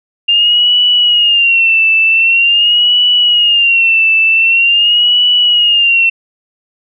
sine tone with vibrato, 2794 Hz, F7, in tune, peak -6 dBFS, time 0.28-6.1 s, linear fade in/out 10 ms, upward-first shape sine, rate 0.45 Hz, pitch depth 94 cents each way, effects none

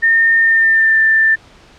sine tone with pitch glide, 1821 to 1778.4 Hz, A#6 to A6, -41 to +18 cents, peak -8 dBFS, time 0.02-1.36 s, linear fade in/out 20 ms, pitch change -41 cents, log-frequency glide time 0.39-1 s, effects pink hiss -44 dBFS RMS until 1.78 s + low-pass 5000 Hz 12 dB/octave

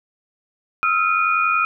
sine tone cluster, 1279 / 1370 / 2453 Hz, D#6 / F6 / D#7, +47 / -34 / -25 cents, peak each -20 dBFS, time 0.83-1.65 s, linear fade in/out 0 ms, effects none

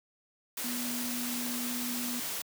sine tone in noise, 243.6 Hz, B3, 24 cents flat, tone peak -35 dBFS, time 0.64-2.2 s, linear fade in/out 5 ms, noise white, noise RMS -36 dBFS, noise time 0.57-2.42 s, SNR -2 dB, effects high-pass 150 Hz 12 dB/octave

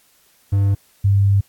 triangle / sine tone pair in turn, 99.4 / 99.4 Hz, G2 / G2, +25 / +25 cents, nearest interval unison, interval 0 cents, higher neither, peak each -11 dBFS, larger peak neither, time 0.52-0.75 / 1.04-1.41 s, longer second, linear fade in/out 10 ms, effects white hiss -56 dBFS RMS until 1.48 s + AAC 64 kbps

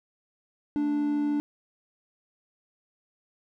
triangle tone pair together, 220 / 293.3 Hz, A3 / D4, 0 / -2 cents, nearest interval perfect fourth, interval 498 cents, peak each -34 / -22 dBFS, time 0.76-1.4 s, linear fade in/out 0 ms, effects none

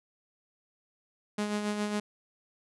sawtooth tone with tremolo, 208.5 Hz, G#3, 7 cents sharp, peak -24 dBFS, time 1.38-2 s, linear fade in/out 5 ms, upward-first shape sine, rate 7.3 Hz, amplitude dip 45%, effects resampled to 24000 Hz

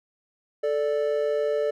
triangle tone pair together, 439.2 / 586.3 Hz, A4 / D5, -3 / -3 cents, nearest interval perfect fourth, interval 500 cents, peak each -23 dBFS, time 0.63-1.71 s, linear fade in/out 10 ms, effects none

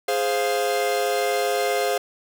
45% pulse chord, F minor, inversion first, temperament equal, 415.3 / 523.3 / 698.5 Hz, Ab4 / C5 / F5, 0 / 0 / 0 cents, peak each -25 dBFS, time 0.08-1.98 s, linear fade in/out 5 ms, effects none

